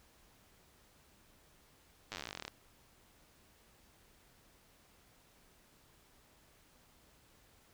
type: slowing click train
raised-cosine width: 0.2 ms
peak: -24 dBFS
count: 22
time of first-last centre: 2.12-2.48 s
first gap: 9 ms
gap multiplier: 1.06
effects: pink hiss -66 dBFS RMS until 7.73 s